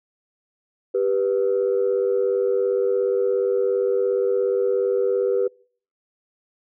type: tone pair together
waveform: sine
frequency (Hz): 393.2 / 490.4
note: G4 / B4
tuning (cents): +5 / -12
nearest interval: major third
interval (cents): 383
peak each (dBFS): -20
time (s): 0.94-5.48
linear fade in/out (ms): 10
effects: noise-tail reverb RT60 0.5 s tail -26 dB re dry + tanh soft clip ceiling -12 dBFS